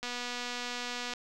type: click train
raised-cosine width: 0.2 ms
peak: -20 dBFS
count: 271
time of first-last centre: 0.03-1.137 s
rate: 244 Hz
effects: none